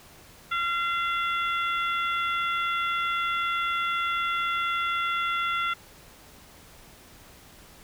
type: harmonic tone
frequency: 686 Hz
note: F5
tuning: 31 cents flat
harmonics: 2 / 3 / 4 / 5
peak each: -26 / -32 / -36 / -35 dBFS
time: 0.51-5.74 s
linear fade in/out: 10 ms
effects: pink hiss -51 dBFS RMS until 7.83 s